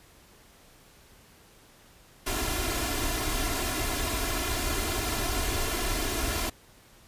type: noise with comb filter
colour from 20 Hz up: pink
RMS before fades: -29 dBFS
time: 2.26-6.5 s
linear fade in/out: 10 ms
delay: 2.9 ms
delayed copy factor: +0.8
effects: pink hiss -56 dBFS RMS until 7.07 s + resampled to 32000 Hz